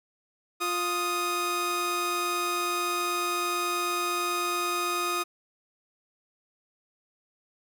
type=tone pair together; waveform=sawtooth; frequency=351.4 / 1244.5 Hz; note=F4 / D#6; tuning=+11 / 0 cents; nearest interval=octave + minor seventh; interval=2189 cents; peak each=-28 / -24 dBFS; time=0.6-5.24 s; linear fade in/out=20 ms; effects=none